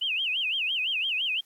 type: tone with vibrato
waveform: sine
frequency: 2830 Hz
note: F7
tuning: 22 cents sharp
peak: -25 dBFS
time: 0.01-1.41 s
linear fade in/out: 10 ms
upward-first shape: sine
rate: 5.9 Hz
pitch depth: 230 cents each way
effects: white hiss -64 dBFS RMS until 1.45 s + AAC 64 kbps